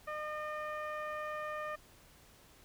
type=tone with low-pass filter; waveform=15% pulse; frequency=608 Hz; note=D#5; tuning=40 cents flat; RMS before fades=-40 dBFS; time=0.07-1.76 s; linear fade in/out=10 ms; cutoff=1600 Hz; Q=1.1; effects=pink hiss -61 dBFS RMS until 2.64 s